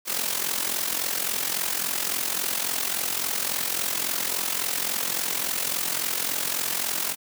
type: noise with amplitude modulation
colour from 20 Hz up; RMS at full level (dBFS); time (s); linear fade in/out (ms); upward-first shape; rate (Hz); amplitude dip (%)
white; -24; 0.05-7.16; 50; sine; 43.6; 70
effects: high-pass 150 Hz 12 dB/octave